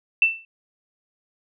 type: tone with exponential decay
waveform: sine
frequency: 2671 Hz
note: E7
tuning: 22 cents sharp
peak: -10 dBFS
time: 0.22-0.45 s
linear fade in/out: 2 ms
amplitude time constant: 49 ms
effects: none